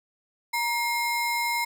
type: ring-modulated tone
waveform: square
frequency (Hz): 1537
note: G6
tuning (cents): -35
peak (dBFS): -22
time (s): 0.53-1.65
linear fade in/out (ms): 10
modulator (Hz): 597
effects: none